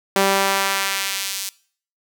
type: tone with high-pass filter sweep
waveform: sawtooth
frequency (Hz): 195.3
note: G3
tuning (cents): -6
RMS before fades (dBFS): -21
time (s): 0.16-1.49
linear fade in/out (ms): 0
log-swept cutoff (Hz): 400 to 5200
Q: 0.77
effects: noise-tail reverb RT60 0.5 s tail -21 dB re dry